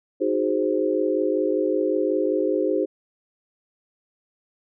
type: chord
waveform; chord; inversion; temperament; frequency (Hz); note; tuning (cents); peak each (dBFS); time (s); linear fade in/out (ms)
sine; Ab dominant seventh; second; equal; 311.1 / 370 / 415.3 / 523.3; Eb4 / Gb4 / Ab4 / C5; 0 / 0 / 0 / 0; -25; 0.2-2.86; 20
effects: none